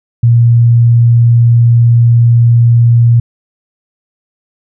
sine tone, 117.9 Hz, A#2, 20 cents sharp, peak -3 dBFS, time 0.23-3.2 s, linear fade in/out 5 ms, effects none

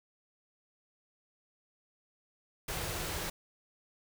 pink band-stop noise, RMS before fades -37 dBFS, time 2.68-3.3 s, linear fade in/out 5 ms, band 200 to 290 Hz, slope 96 dB/octave, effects none

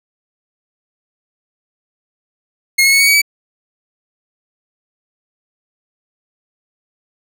sawtooth tone with pitch steps, 2155 / 2181 / 2208 / 2235 / 2262 / 2290 Hz, C#7 / C#7 / C#7 / C#7 / C#7 / D7, -49 / -29 / -7 / +14 / +34 / -44 cents, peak -5 dBFS, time 2.78-3.218 s, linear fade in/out 10 ms, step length 73 ms, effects none

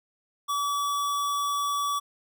square tone, 1145 Hz, D6, 44 cents flat, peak -26 dBFS, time 0.48-2 s, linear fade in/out 20 ms, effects none

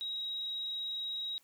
sine tone, 3819 Hz, A#7, 41 cents sharp, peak -35 dBFS, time 0.01-1.38 s, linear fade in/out 0 ms, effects white hiss -68 dBFS RMS until 1.43 s

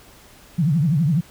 sine tone with vibrato, 155.56 Hz, D#3, in tune, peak -15 dBFS, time 0.58-1.21 s, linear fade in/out 10 ms, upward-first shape triangle, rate 12 Hz, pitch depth 290 cents each way, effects pink hiss -48 dBFS RMS until 1.3 s

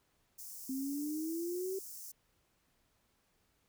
white high-pass noise, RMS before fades -48 dBFS, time 0.38-2.12 s, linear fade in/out 10 ms, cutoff 5300 Hz, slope 48 dB/octave
sine exponential sweep, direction up, 260 to 388.5 Hz, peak -35 dBFS, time 0.69-1.79 s, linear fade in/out 5 ms
effects pink hiss -75 dBFS RMS until 3.68 s

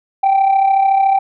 sine tone with amplitude modulation, 780 Hz, G5, 9 cents flat, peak -5 dBFS, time 0.23-1.19 s, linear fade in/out 10 ms, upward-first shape sine, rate 33.8 Hz, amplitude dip 60%, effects tanh soft clip ceiling -7 dBFS

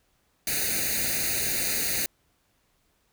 white noise with comb filter, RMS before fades -27 dBFS, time 0.47-2.06 s, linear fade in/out 2 ms, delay 0.46 ms, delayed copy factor +0.95, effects pink hiss -69 dBFS RMS until 3.12 s

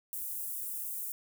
white high-pass noise, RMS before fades -38 dBFS, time 0.13-1.12 s, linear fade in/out 0 ms, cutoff 9400 Hz, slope 24 dB/octave, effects none

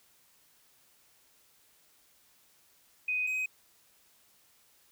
sine / triangle tone pair in turn, 2500 / 2519 Hz, D#7 / D#7, +8 / +21 cents, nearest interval unison, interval 13 cents, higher second, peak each -28 dBFS, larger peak neither, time 3.08-3.27 / 3.27-3.46 s, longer neither, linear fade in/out 5 ms, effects white hiss -65 dBFS RMS until 4.91 s

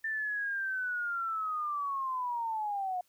sine linear sweep, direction down, 1788 to 714 Hz, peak -31 dBFS, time 0.04-3.01 s, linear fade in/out 5 ms, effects white hiss -71 dBFS RMS until 3.08 s

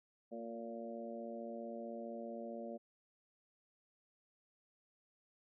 harmonic tone with a mistuned harmonic, 115.4 Hz, A#2, 17 cents flat, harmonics 2 / 3 / 4 / 5 / 6, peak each -47 / -52 / -51 / -47 / -53 dBFS, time 0.31-2.78 s, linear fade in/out 20 ms, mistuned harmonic 3, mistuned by +31 cents, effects none

